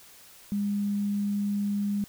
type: tone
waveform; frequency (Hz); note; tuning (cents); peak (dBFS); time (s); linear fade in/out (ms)
sine; 203.3; G#3; -37; -25; 0.52-2.04; 0
effects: white hiss -52 dBFS RMS until 2.08 s